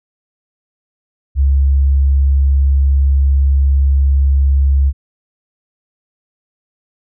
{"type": "tone", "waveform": "sine", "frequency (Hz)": 68.7, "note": "C#2", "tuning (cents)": -15, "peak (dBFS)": -8, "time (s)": [1.35, 4.93], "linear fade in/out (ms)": 50, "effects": []}